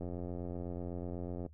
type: click train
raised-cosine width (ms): 2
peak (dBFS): -28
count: 129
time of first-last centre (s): 0.01-1.463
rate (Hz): 88.1
effects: noise-tail reverb RT60 0.1 s tail -18 dB re dry + added 77 Hz sine -53 dBFS peak until 1.53 s